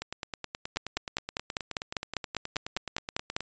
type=two click trains; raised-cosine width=0.2 ms; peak=-11 / -17 dBFS; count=14 / 33; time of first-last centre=0.77-3.365 / 0.02-3.406 s; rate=5.01 / 9.45 Hz; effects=resampled to 16000 Hz